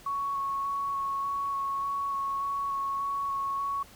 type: tone with vibrato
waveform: sine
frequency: 1108.7 Hz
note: C#6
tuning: in tune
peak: -28 dBFS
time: 0.06-3.83 s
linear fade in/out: 5 ms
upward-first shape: square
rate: 1.7 Hz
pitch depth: 9 cents each way
effects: pink hiss -53 dBFS RMS until 3.95 s